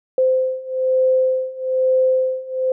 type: beating tone pair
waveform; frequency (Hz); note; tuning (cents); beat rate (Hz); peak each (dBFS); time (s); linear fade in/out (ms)
sine; 517 / 518.1; C5 / C5; -21 / -17; 1.1; -19 / -17; 0.18-2.72; 2
effects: none